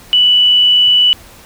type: tone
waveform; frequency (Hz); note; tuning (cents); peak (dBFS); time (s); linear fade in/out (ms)
sine; 2964; F#7; +2; -6; 0.13-1.13; 0
effects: pink hiss -39 dBFS RMS until 1.45 s